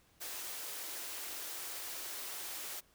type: high-pass noise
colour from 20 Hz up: white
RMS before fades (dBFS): -43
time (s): 0.2-2.81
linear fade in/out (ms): 20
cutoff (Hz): 290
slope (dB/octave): 48
effects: pink hiss -68 dBFS RMS until 2.94 s